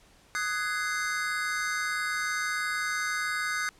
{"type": "chord", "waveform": "square", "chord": "Ab dominant seventh", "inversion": "second", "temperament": "just", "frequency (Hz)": [1245.9, 1495.1, 1661.2, 2077], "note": ["Eb6", "Gb6", "Ab6", "C7"], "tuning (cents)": [2, 18, 0, -13], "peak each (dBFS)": [-35, -33, -36, -35], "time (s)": [0.35, 3.69], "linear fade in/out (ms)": 0, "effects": ["pink hiss -59 dBFS RMS until 3.79 s", "low-pass 10000 Hz 12 dB/octave"]}